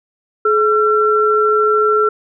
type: tone pair together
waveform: sine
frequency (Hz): 426 / 1353.4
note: G#4 / E6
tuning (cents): +44 / +45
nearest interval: octave + minor sixth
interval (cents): 2001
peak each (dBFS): -13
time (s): 0.45-2.09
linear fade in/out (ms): 5
effects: none